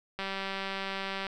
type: click train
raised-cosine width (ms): 0.3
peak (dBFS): -19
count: 210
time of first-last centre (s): 0.19-1.267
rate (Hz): 194
effects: none